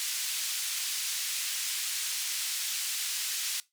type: band-pass noise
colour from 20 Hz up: white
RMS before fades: -33 dBFS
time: 0-3.6 s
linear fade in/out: 0 ms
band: 2400 to 9000 Hz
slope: 12 dB/octave
effects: noise-tail reverb RT60 0.2 s tail -20 dB re dry